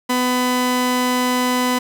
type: tone pair together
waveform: sawtooth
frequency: 250 / 500 Hz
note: B3 / B4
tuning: +21 / +21 cents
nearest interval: octave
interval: 1200 cents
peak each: -14 dBFS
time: 0.09-1.79 s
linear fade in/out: 10 ms
effects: none